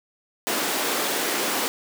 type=high-pass noise; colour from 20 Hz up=pink; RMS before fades=-25 dBFS; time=0.47-1.68 s; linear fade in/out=0 ms; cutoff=260 Hz; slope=24 dB/octave; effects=none